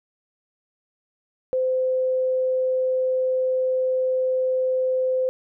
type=tone; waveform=sine; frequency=515 Hz; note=C5; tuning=28 cents flat; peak=-19 dBFS; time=1.53-5.29 s; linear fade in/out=0 ms; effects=none